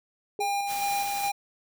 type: tone with exponential decay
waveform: sine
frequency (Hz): 415.3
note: G#4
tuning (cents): 0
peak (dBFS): -27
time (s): 0.39-0.57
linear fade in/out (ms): 1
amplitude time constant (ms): 37
type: tone with tremolo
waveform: square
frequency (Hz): 804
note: G5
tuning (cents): +44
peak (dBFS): -26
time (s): 0.4-1.32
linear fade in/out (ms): 10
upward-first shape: square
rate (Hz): 2.4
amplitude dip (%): 30
type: noise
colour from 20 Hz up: white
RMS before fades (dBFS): -37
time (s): 0.66-1.32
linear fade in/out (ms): 50
effects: none